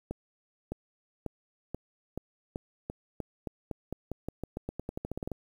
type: accelerating click train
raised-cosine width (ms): 2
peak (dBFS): -21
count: 25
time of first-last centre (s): 0.11-5.317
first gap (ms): 610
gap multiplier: 0.89
effects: 9-bit